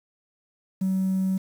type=tone; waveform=triangle; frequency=189.4 Hz; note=F#3; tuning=41 cents sharp; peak=-18 dBFS; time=0.81-1.38 s; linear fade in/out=10 ms; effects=tanh soft clip ceiling -18 dBFS + 8-bit